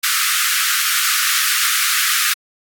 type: high-pass noise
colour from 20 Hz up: pink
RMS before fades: -17 dBFS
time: 0.03-2.34 s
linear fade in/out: 10 ms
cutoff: 1200 Hz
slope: 96 dB/octave
effects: AAC 64 kbps